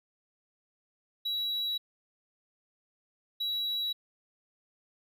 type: tone pair in turn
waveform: triangle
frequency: 3898 / 3898 Hz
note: B7 / B7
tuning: -23 / -23 cents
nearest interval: unison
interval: 0 cents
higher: neither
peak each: -28 dBFS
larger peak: neither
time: 1.25-1.78 / 3.4-3.93 s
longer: neither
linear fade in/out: 10 ms
effects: none